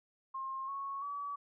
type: tone with pitch steps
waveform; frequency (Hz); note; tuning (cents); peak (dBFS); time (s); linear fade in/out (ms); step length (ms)
sine; 1066 / 1103.6 / 1142.5; C6 / C#6 / D6; +32 / -8 / -48; -37; 0.34-1.36; 10; 340
effects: none